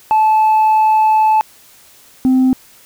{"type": "tone pair in turn", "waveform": "sine", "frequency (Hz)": [869, 258.9], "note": ["A5", "C4"], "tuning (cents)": [-22, -18], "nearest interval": "octave + major sixth", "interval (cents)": 2096, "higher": "first", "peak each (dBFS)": -6, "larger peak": "neither", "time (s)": [[0.11, 1.41], [2.25, 2.53]], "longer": "first", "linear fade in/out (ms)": 0, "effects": ["tanh soft clip ceiling -7 dBFS", "white hiss -45 dBFS RMS until 2.85 s"]}